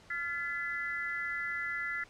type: tone cluster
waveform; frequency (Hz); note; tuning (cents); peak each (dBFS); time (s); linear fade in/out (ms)
sine; 1385 / 1727 / 2011; F6 / A6 / B6; -15 / -33 / +31; -39 / -38 / -36; 0.1-2.04; 5
effects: pink hiss -58 dBFS RMS until 2.09 s + low-pass 6000 Hz 12 dB/octave